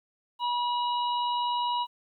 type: harmonic tone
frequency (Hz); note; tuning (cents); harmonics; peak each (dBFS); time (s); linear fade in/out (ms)
968; B5; -35; 1 / 3 / 4; -26 / -36 / -38; 0.39-1.87; 50
effects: 11-bit